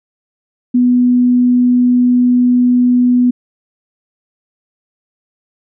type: tone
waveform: sine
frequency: 246.9 Hz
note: B3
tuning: in tune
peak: -7 dBFS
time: 0.74-3.31 s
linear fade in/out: 10 ms
effects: none

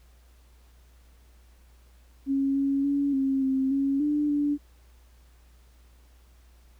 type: tone with pitch steps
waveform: sine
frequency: 273.5 / 276 / 282.3 / 269.5 / 265.5 / 275.1 / 295.8 / 290.6 Hz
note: C#4 / C#4 / C#4 / C#4 / C4 / C#4 / D4 / D4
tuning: -23 / -7 / +32 / -49 / +25 / -13 / +13 / -18 cents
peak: -22 dBFS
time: 2.26-4.58 s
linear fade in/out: 50 ms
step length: 290 ms
effects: added 60 Hz sine -53 dBFS peak until 6.79 s + pink hiss -64 dBFS RMS until 6.79 s

